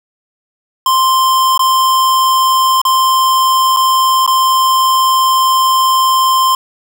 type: tone with dropouts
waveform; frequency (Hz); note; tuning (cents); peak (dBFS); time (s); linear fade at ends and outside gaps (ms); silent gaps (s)
square; 1046.5; C6; 0; -9; 0.86-6.55; 2; 1.577-1.593 / 2.816-2.851 / 3.764-3.769 / 4.264-4.276
effects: none